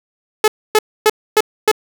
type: tone bursts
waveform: sawtooth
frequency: 429.6 Hz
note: A4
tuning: 41 cents flat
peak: -4 dBFS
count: 5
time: 0.44-1.715 s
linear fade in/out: 2 ms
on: 39 ms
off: 270 ms
effects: none